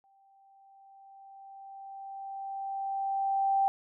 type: tone with exponential growth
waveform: sine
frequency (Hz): 783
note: G5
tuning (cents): -2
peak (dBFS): -22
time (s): 0.04-3.68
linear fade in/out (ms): 0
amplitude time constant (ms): 790
effects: none